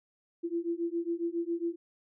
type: beating tone pair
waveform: sine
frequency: 335.5 / 342.8 Hz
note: E4 / F4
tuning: +31 / -32 cents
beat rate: 7.3 Hz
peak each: -33 / -33 dBFS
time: 0.43-1.76 s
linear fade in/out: 20 ms
effects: none